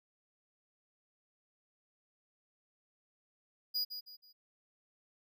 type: tone with echo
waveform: square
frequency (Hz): 4900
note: D#8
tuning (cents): -27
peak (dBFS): -32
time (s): 3.74-3.85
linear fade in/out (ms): 20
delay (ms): 160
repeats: 3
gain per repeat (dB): -9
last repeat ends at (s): 4.33
effects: none